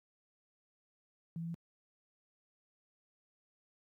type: tone with pitch steps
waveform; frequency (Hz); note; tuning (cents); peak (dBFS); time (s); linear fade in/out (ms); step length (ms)
sine; 165.9 / 167.05 / 168.22; E3 / E3 / E3; +11 / +23 / +35; -37; 1.36-1.543; 0; 61
effects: high-pass 100 Hz 12 dB/octave + 13-bit